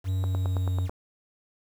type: tone with pitch glide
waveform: triangle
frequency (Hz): 93.9 to 91.7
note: F#2 to F#2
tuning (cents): +26 to -15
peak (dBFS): -22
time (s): 0.04-0.9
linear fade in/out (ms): 50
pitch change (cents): -41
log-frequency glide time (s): 0.16-0.78
type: click train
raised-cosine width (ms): 1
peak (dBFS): -20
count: 7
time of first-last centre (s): 0.24-0.895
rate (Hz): 9.16
effects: 8-bit